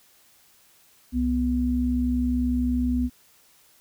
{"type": "tone pair together", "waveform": "sine", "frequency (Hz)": [65.44, 247.2], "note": ["C2", "B3"], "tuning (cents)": [1, 2], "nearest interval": "octave + major seventh", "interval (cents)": 2301, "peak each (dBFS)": [-26, -22], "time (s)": [1.12, 3.1], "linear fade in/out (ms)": 50, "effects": ["white hiss -58 dBFS RMS until 3.8 s"]}